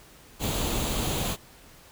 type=noise with comb filter; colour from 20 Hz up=pink; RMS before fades=-28 dBFS; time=0.39-1.37 s; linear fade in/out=50 ms; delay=0.28 ms; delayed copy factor=+0.5; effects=pink hiss -52 dBFS RMS until 1.91 s